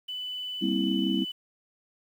sine tone, 2994 Hz, F#7, 20 cents sharp, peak -32 dBFS, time 0.08-1.32 s, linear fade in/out 10 ms
sine chord, C dominant seventh, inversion second, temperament just, 196.22 / 235.5 / 261.6 / 327 Hz, G3 / Bb3 / C4 / E4, +2 / +18 / 0 / -14 cents, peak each -28 / -32 / -29 / -29 dBFS, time 0.61-1.25 s, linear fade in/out 20 ms
effects tanh soft clip ceiling -12 dBFS + 9-bit

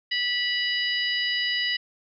harmonic tone, 980 Hz, B5, 14 cents flat, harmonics 2 / 3 / 4 / 5, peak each -27 / -27 / -33 / -31 dBFS, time 0.11-1.77 s, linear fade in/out 10 ms, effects none

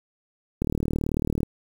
click train, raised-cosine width 3 ms, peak -12 dBFS, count 32, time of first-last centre 0.62-1.432 s, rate 38.2 Hz, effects 7-bit

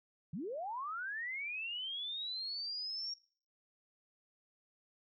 sine linear sweep, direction up, 137.1 to 5600 Hz, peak -38 dBFS, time 0.33-3.14 s, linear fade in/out 5 ms, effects noise-tail reverb RT60 0.5 s tail -23 dB re dry

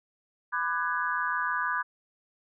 sine chord, G# half-diminished seventh, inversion first, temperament just, 996.7 / 1196.1 / 1495.1 / 1661.2 Hz, B5 / D6 / F#6 / G#6, +16 / +31 / +18 / 0 cents, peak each -32 dBFS, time 0.52-1.83 s, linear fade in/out 20 ms, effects none

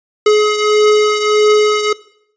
square beating tone pair, 422.6 / 424.2 Hz, G#4 / G#4, +30 / +37 cents, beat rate 1.6 Hz, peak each -10 / -16 dBFS, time 0.26-1.93 s, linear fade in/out 5 ms, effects noise-tail reverb RT60 0.7 s tail -20 dB re dry + resampled to 16000 Hz

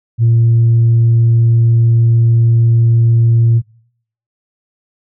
sine tone, 115.8 Hz, A#2, 11 cents flat, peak -5 dBFS, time 0.18-3.62 s, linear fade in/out 50 ms, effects noise-tail reverb RT60 0.7 s tail -26 dB re dry + tanh soft clip ceiling -4 dBFS

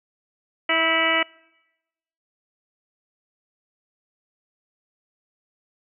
harmonic tone with a mistuned harmonic, 326.5 Hz, E4, 17 cents flat, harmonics 1 / 2 / 3 / 4 / 5 / 6 / 7 / 8 / 9, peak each -30 / -26 / -31 / -26 / -33 / -23 / -24 / -33 / -26 dBFS, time 0.69-1.23 s, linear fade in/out 5 ms, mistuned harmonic 5, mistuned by -43 cents, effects noise-tail reverb RT60 1.0 s tail -25 dB re dry

